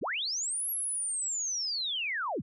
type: linear two-way sweep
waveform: sine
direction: up then down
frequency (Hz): 63.4 to 11480 to 63.4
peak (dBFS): -30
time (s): 0.01-2.42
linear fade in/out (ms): 20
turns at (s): 0.7
effects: none